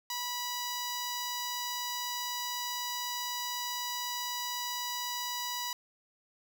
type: tone with notch filter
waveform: 10% pulse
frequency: 978 Hz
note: B5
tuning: 17 cents flat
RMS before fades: -36 dBFS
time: 0.1-5.73 s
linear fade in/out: 2 ms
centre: 2400 Hz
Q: 1.4
effects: none